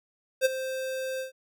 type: tone with ADSR envelope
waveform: square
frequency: 523.3 Hz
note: C5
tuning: in tune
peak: -18 dBFS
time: 0.41-1.32 s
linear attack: 43 ms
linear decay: 21 ms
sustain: -13 dB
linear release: 120 ms
effects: none